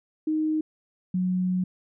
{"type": "tone pair in turn", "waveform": "sine", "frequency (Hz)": [311.1, 183.17], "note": ["D#4", "F#3"], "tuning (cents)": [0, -17], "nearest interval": "major sixth", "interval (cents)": 917, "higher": "first", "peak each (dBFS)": -22, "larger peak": "neither", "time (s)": [[0.27, 0.61], [1.14, 1.64]], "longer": "second", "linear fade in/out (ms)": 5, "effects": []}